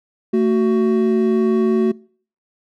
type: tone pair together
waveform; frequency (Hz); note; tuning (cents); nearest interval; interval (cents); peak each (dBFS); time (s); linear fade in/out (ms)
triangle; 223.8 / 372.6; A3 / F#4; +30 / +12; major sixth; 882; -14; 0.33-1.92; 10
effects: noise-tail reverb RT60 0.5 s tail -25 dB re dry